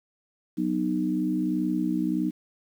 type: chord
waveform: sine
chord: B major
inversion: second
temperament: equal with one note detuned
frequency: 185 / 246.9 / 308.1 Hz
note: F#3 / B3 / D#4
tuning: 0 / 0 / -17 cents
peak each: -29 / -29 / -26 dBFS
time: 0.57-2.31 s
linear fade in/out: 20 ms
effects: 9-bit